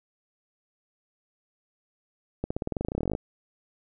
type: accelerating click train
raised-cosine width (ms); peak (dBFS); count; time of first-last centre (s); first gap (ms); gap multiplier
2; -15; 21; 2.44-3.151; 65; 0.93
effects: none